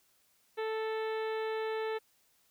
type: harmonic tone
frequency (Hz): 440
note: A4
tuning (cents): 0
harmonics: 1 / 2 / 3 / 4 / 5 / 6 / 7 / 8 / 9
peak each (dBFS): -33 / -41 / -46 / -45 / -49 / -52 / -55 / -55 / -55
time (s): 0.57-1.99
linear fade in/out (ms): 20
effects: white hiss -70 dBFS RMS until 2.5 s